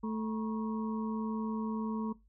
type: harmonic tone with a mistuned harmonic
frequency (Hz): 219.6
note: A3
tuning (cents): -3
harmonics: 1 / 2 / 4 / 5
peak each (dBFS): -33 / -42 / -43 / -47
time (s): 0.03-2.13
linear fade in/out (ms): 10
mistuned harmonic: 4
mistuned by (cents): +140
effects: noise-tail reverb RT60 0.2 s tail -19 dB re dry + added 50 Hz sine -62 dBFS peak until 2.28 s